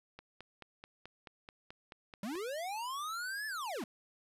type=click train; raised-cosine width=0.3 ms; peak=-32 dBFS; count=11; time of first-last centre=0.19-2.355 s; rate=4.62 Hz
type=linear two-way sweep; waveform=square; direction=up then down; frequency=185 to 1760 to 186.6 Hz; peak=-38 dBFS; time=2.23-3.84 s; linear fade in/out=2 ms; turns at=3.47 s
effects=resampled to 32000 Hz + 11-bit